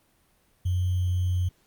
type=tone with sample-and-hold; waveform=sine; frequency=90.3 Hz; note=F#2; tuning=42 cents flat; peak=-22 dBFS; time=0.65-1.49 s; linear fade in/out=10 ms; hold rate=3150 Hz; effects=pink hiss -65 dBFS RMS until 1.66 s + Opus 32 kbps